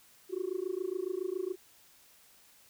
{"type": "tone with amplitude modulation", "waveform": "sine", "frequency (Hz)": 370, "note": "F#4", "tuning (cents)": 0, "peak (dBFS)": -27, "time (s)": [0.29, 1.56], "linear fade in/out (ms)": 50, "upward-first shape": "sine", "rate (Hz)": 27.2, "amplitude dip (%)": 100, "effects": ["tanh soft clip ceiling -26 dBFS", "white hiss -61 dBFS RMS until 2.69 s"]}